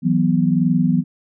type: chord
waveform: sine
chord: E suspended second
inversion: none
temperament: equal with one note detuned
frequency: 163.39 / 185 / 246.9 Hz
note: E3 / F#3 / B3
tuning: -15 / 0 / 0 cents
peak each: -18 dBFS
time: 0.02-1.04 s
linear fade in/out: 50 ms
effects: none